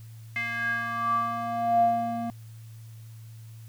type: tone with band-pass filter sweep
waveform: square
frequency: 233.1 Hz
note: A#3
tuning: in tune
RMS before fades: -27 dBFS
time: 0.36-2.3 s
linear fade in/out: 0 ms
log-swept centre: 2100 to 480 Hz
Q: 8.5
effects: added 112 Hz sine -42 dBFS peak until 3.68 s + white hiss -59 dBFS RMS until 3.68 s